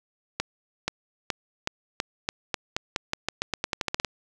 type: accelerating click train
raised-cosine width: 0.2 ms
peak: -8 dBFS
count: 20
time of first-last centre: 0.4-4.047 s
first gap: 480 ms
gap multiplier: 0.88
effects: none